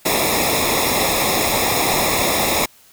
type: noise with comb filter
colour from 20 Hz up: pink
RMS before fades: -18 dBFS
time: 0.05-2.66 s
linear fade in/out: 10 ms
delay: 0.66 ms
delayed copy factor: -0.85
effects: white hiss -50 dBFS RMS until 2.92 s